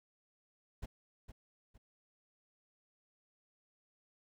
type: noise with echo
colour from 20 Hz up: brown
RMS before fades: -42 dBFS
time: 0.82-0.86 s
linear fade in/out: 10 ms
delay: 460 ms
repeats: 2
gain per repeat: -9 dB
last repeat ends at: 1.78 s
effects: none